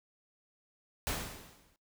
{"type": "noise with exponential decay", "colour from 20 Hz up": "pink", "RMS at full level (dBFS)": -32, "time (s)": [1.07, 1.76], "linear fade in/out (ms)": 0, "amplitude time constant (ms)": 150, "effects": ["noise-tail reverb RT60 0.2 s tail -22 dB re dry"]}